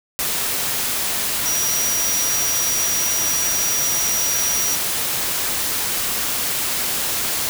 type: tone in noise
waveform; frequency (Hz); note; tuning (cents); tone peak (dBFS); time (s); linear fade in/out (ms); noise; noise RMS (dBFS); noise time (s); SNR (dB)
sine; 5780; F#8; -41; -20; 1.46-4.75; 0; white; -22; 0.19-7.49; -1
effects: none